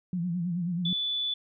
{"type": "tone with vibrato", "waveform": "sine", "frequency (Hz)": 174.61, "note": "F3", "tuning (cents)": 0, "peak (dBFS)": -27, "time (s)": [0.13, 0.93], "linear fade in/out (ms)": 2, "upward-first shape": "sine", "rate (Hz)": 9.3, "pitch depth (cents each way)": 85}
{"type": "tone", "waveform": "sine", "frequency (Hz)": 3471, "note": "A7", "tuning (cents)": -24, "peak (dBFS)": -27, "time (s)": [0.85, 1.34], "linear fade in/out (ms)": 5}
{"effects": []}